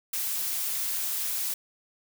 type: noise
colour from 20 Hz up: blue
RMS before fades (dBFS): -30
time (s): 0.13-1.54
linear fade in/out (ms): 5
effects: none